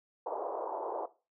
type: band-pass noise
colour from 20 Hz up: white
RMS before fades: -37 dBFS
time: 0.26-1.06 s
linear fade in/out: 5 ms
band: 370 to 980 Hz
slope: 48 dB/octave
effects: noise-tail reverb RT60 0.3 s tail -17 dB re dry